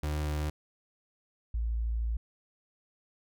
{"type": "tone pair in turn", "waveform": ["35% pulse", "sine"], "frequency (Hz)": [75.3, 56.61], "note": ["D2", "A1"], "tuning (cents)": [44, 50], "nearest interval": "perfect fourth", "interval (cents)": 494, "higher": "first", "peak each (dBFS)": -28, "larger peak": "neither", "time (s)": [[0.03, 0.5], [1.54, 2.17]], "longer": "second", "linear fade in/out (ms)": 5, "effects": []}